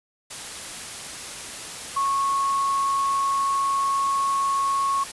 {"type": "tone in noise", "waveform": "sine", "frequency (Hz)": 1100, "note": "C#6", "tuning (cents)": -14, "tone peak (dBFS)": -20, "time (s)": [1.96, 5.04], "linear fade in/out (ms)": 10, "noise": "white", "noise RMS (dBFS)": -35, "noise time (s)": [0.3, 5.12], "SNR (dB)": 12, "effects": ["resampled to 24000 Hz"]}